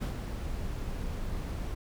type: noise with ADSR envelope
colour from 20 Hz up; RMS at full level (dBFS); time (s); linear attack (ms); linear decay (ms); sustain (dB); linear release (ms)
brown; -30; 0-1.75; 26; 99; -5; 13
effects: none